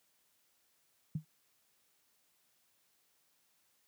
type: tone with exponential decay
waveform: sine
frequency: 155.56 Hz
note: D#3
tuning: in tune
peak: -29 dBFS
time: 1.15-1.25 s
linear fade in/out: 5 ms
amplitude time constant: 20 ms
effects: white hiss -74 dBFS RMS until 3.87 s + high-pass 80 Hz 12 dB/octave